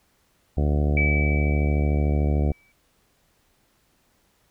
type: harmonic tone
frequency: 73.42 Hz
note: D2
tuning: in tune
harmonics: 1 / 2 / 3 / 4 / 5 / 6 / 7 / 8 / 9 / 10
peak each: -20 / -26 / -30 / -32 / -34 / -36 / -37 / -38 / -39 / -40 dBFS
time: 0.57-2.52 s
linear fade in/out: 5 ms
type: tone with exponential decay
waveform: sine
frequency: 2300 Hz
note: D7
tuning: 37 cents flat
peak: -20 dBFS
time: 0.97-2.72 s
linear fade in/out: 2 ms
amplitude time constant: 380 ms
effects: pink hiss -65 dBFS RMS until 4.5 s